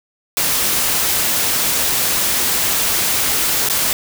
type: noise with dropouts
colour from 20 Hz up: white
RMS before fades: -17 dBFS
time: 0.37-3.93 s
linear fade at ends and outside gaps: 1 ms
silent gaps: 3.688-3.698 s
effects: none